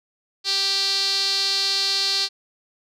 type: tone with band-pass filter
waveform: sawtooth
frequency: 392 Hz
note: G4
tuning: in tune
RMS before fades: -22 dBFS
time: 0.44-2.29 s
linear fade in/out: 50 ms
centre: 4400 Hz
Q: 6.7
effects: none